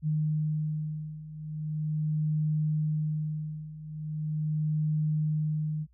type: beating tone pair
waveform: sine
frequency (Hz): 153.3 / 153.7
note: D#3 / D#3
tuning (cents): -25 / -21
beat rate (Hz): 0.4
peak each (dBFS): -32 / -29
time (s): 0.02-5.87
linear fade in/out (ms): 50
effects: added 60 Hz sine -59 dBFS peak until 5.93 s